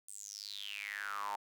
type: tone with high-pass filter sweep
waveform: sawtooth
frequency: 101.9 Hz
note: G#2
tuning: 32 cents flat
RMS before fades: -43 dBFS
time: 0.08-1.36 s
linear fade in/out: 5 ms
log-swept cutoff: 9000 to 850 Hz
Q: 9.4
effects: none